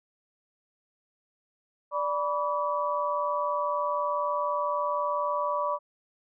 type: tone cluster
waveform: sine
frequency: 586 / 981 / 1145 Hz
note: D5 / B5 / D6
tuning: -4 / -12 / -44 cents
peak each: -30 dBFS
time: 1.91-5.79 s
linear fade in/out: 50 ms
effects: none